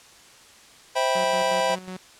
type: chord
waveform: square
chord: C major seventh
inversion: none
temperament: just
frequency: 523.3 / 654.1 / 784.9 / 981.1 Hz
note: C5 / E5 / G5 / B5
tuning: 0 / -14 / +2 / -12 cents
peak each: -26 / -27 / -28 / -27 dBFS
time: 0.95-1.76 s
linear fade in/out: 20 ms
type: tone with tremolo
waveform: sawtooth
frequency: 185 Hz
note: F#3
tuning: in tune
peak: -29 dBFS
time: 1.15-1.97 s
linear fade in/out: 5 ms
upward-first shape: square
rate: 5.5 Hz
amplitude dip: 60%
effects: white hiss -50 dBFS RMS until 2.19 s + low-pass 8000 Hz 12 dB/octave